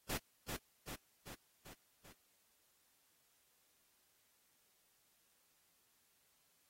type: noise with echo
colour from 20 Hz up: pink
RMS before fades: -40 dBFS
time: 0.09-0.18 s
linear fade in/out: 10 ms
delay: 390 ms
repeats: 5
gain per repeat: -4 dB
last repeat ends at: 2.13 s
effects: white hiss -75 dBFS RMS until 6.69 s + AAC 48 kbps